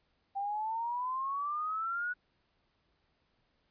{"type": "exponential sweep", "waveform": "sine", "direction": "up", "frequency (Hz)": [784, 1480], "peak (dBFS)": -32, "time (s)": [0.35, 2.14], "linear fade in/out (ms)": 20, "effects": ["pink hiss -75 dBFS RMS until 3.7 s", "resampled to 11025 Hz"]}